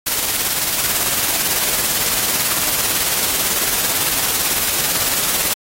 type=noise with tremolo; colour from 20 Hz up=white; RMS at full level=-17 dBFS; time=0.06-5.54 s; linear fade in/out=10 ms; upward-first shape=square; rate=18 Hz; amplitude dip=30%; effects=AAC 48 kbps